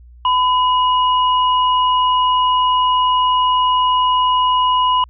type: tone pair together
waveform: sine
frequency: 1004.2 / 2900 Hz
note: B5 / F#7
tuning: +29 / -35 cents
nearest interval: octave + tritone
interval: 1836 cents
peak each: -12 / -21 dBFS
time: 0.25-5.04 s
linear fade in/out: 2 ms
effects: added 60 Hz sine -39 dBFS peak until 5.09 s